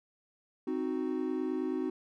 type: chord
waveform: triangle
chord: C diminished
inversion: none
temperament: equal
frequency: 261.6 / 311.1 / 370 Hz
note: C4 / Eb4 / Gb4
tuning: 0 / 0 / 0 cents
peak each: -33 dBFS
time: 0.67-1.9 s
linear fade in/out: 5 ms
effects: none